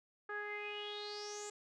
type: tone with low-pass filter sweep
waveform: sawtooth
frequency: 415.3 Hz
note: G#4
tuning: in tune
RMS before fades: -44 dBFS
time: 0.29-1.5 s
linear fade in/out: 5 ms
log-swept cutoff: 1500 to 7600 Hz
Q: 8.7
effects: none